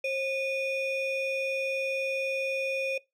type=ring-modulated tone; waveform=triangle; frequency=1500 Hz; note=F#6; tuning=23 cents sharp; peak=-22 dBFS; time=0.04-2.98 s; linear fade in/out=5 ms; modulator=964 Hz; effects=noise-tail reverb RT60 0.2 s tail -21 dB re dry